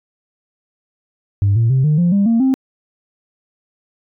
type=tone with pitch steps; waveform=sine; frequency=100 / 114.87 / 131.95 / 151.57 / 174.11 / 200 / 229.7 / 263.9 Hz; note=G2 / A#2 / C3 / D#3 / F3 / G3 / A#3 / C4; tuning=+35 / -25 / +15 / -45 / -5 / +35 / -25 / +15 cents; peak=-9 dBFS; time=1.42-2.54 s; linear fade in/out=0 ms; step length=140 ms; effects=tanh soft clip ceiling -8 dBFS